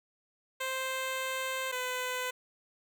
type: tone pair in turn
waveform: 10% pulse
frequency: 523.3 / 503.7 Hz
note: C5 / B4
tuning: 0 / +34 cents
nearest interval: minor second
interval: 66 cents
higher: first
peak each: -24 dBFS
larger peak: neither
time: 0.6-1.72 / 1.72-2.31 s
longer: first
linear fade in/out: 10 ms
effects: none